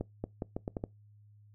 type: accelerating click train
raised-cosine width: 2 ms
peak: -21 dBFS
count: 7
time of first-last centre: 0.01-0.839 s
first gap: 230 ms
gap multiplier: 0.79
effects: noise-tail reverb RT60 0.2 s tail -23 dB re dry + added 104 Hz sine -56 dBFS peak until 1.54 s